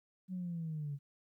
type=linear sweep; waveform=sine; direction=down; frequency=187.9 to 138.59 Hz; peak=-36 dBFS; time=0.28-0.99 s; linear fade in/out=50 ms; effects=tanh soft clip ceiling -32 dBFS + 13-bit